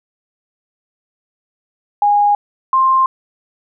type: tone pair in turn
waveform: sine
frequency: 822 / 1053.5 Hz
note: G#5 / C6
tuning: -18 / +12 cents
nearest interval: major third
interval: 430 cents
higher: second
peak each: -9 dBFS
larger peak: neither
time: 2.02-2.35 / 2.73-3.06 s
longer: neither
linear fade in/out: 2 ms
effects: none